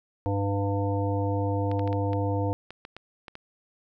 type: harmonic tone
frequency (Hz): 99.8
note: G2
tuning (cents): +32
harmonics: 1 / 3 / 5 / 7 / 9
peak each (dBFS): -26 / -31 / -31 / -36 / -35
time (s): 0.26-2.53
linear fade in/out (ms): 0
type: clicks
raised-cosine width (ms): 0.3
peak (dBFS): -24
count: 10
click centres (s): 1.715 / 1.794 / 1.876 / 1.929 / 2.132 / 2.706 / 2.851 / 2.966 / 3.282 / 3.354
effects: none